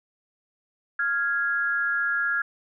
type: tone pair together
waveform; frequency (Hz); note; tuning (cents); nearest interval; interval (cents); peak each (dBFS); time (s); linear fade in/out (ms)
sine; 1396.9 / 1661.2; F6 / G#6; 0 / 0; minor third; 300; -25; 0.99-2.42; 5
effects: none